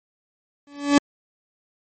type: tone with exponential growth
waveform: 40% pulse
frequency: 286 Hz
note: D4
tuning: 46 cents flat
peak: -9 dBFS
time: 0.67-0.98 s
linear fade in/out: 2 ms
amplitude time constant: 66 ms
effects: MP3 32 kbps